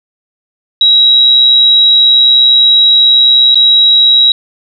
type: tone with dropouts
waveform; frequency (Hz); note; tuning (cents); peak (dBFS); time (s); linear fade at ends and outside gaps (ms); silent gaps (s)
sine; 3857; B7; -42; -3; 0.81-4.32; 2; 3.546-3.555
effects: none